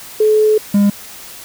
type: tone pair in turn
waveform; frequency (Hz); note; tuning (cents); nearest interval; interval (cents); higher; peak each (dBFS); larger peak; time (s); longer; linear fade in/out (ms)
sine / triangle; 429.5 / 202.7; A4 / G#3; -42 / -42; octave + minor second; 1300; first; -8 / -6; second; 0.2-0.58 / 0.74-0.9; first; 5
effects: white hiss -34 dBFS RMS until 1.44 s